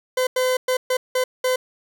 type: tone bursts at uneven times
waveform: 40% pulse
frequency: 510 Hz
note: C5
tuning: 44 cents flat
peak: -17 dBFS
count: 6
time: 0.17-0.27 / 0.36-0.57 / 0.68-0.77 / 0.9-0.97 / 1.15-1.24 / 1.44-1.56 s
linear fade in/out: 5 ms
effects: none